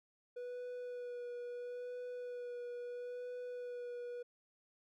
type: tone with vibrato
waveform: triangle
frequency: 489.4 Hz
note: B4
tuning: 16 cents flat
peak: -40 dBFS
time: 0.36-4.23 s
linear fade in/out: 10 ms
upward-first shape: sine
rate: 0.75 Hz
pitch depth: 17 cents each way
effects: none